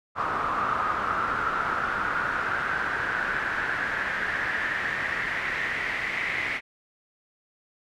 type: noise with band-pass filter sweep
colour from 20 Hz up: brown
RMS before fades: -28 dBFS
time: 0.15-6.61 s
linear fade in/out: 50 ms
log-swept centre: 1200 to 2100 Hz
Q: 5.6
effects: none